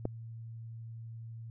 click, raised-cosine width 2 ms, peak -19 dBFS, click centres 0.054 s, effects added 114 Hz sine -42 dBFS peak until 1.5 s

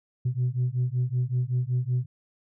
sine beating tone pair, 122.5 / 127.8 Hz, B2 / C3, -14 / -40 cents, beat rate 5.3 Hz, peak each -25 dBFS, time 0.25-2.06 s, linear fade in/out 10 ms, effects tanh soft clip ceiling -19 dBFS

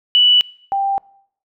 sine tone pair in turn, 2960 / 788.5 Hz, F#7 / G5, 0 / +10 cents, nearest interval octave + major seventh, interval 2290 cents, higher first, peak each -8 / -15 dBFS, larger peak first, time 0.15-0.41 / 0.72-0.98 s, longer neither, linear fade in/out 0 ms, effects noise-tail reverb RT60 0.7 s tail -24 dB re dry

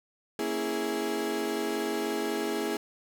35% pulse chord, A# half-diminished seventh, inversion none, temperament equal, 233.1 / 277.2 / 329.6 / 415.3 Hz, A#3 / C#4 / E4 / G#4, 0 / 0 / 0 / 0 cents, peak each -35 / -36 / -32 / -30 dBFS, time 0.39-2.77 s, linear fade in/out 2 ms, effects none

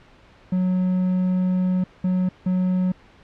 triangle tone bursts at uneven times, 183.7 Hz, F#3, 12 cents flat, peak -16 dBFS, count 3, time 0.52-1.84 / 2.04-2.29 / 2.46-2.92 s, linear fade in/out 5 ms, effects pink hiss -51 dBFS RMS until 3.23 s + low-pass 3000 Hz 12 dB/octave

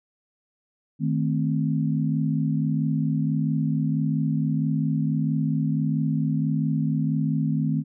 sine chord, A diminished, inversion second, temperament equal, 155.56 / 220 / 261.6 Hz, Eb3 / A3 / C4, 0 / 0 / 0 cents, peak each -23 / -27 / -27 dBFS, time 0.99-7.84 s, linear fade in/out 50 ms, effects none

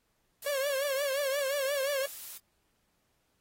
blue noise, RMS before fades -43 dBFS, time 0.42-2.38 s, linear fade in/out 5 ms
45% pulse tone with vibrato, 554.4 Hz, C#5, in tune, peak -29 dBFS, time 0.46-2.06 s, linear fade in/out 5 ms, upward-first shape triangle, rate 5.7 Hz, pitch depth 110 cents each way
effects pink hiss -75 dBFS RMS until 3.4 s + AAC 48 kbps

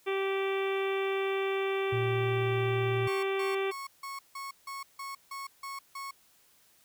harmonic tone, 388.9 Hz, G4, 14 cents flat, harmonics 1 / 2 / 3 / 4 / 5 / 6 / 7 / 8 / 9, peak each -29 / -40 / -39 / -45 / -43 / -39 / -44 / -49 / -47 dBFS, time 0.06-3.72 s, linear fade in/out 20 ms
triangle tone, 116.9 Hz, A#2, 5 cents sharp, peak -28 dBFS, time 1.92-3.08 s, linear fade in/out 10 ms
35% pulse tone bursts, 1100 Hz, C#6, 14 cents flat, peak -36 dBFS, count 10, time 3.07-6.11 s, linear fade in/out 5 ms, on 160 ms, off 160 ms
effects white hiss -64 dBFS RMS until 6.84 s

